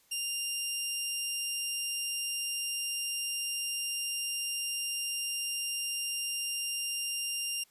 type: tone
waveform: 15% pulse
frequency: 2794 Hz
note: F7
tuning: in tune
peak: -25 dBFS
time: 0.11-7.64 s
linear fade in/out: 10 ms
effects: white hiss -66 dBFS RMS until 7.7 s + resampled to 32000 Hz